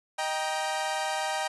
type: chord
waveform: sawtooth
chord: Eb major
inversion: none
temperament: equal with one note detuned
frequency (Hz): 622.3 / 784 / 942.6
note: Eb5 / G5 / Bb5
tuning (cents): 0 / 0 / +19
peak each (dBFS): -30 / -27 / -30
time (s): 0.18-1.48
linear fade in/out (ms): 10
effects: resampled to 24000 Hz